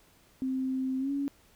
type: tone with pitch glide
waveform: sine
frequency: 261.6 to 280.4 Hz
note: C4 to C#4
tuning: 0 to +20 cents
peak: -28 dBFS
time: 0.42-1.28 s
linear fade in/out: 0 ms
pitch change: +120 cents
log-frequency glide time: 0.99-1.11 s
effects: pink hiss -62 dBFS RMS until 1.55 s